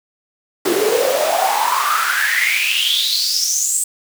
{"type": "noise with high-pass filter sweep", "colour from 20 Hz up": "pink", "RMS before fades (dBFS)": -17, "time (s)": [0.65, 3.84], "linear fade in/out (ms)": 5, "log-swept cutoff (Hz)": [340, 8300], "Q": 9.6, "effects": []}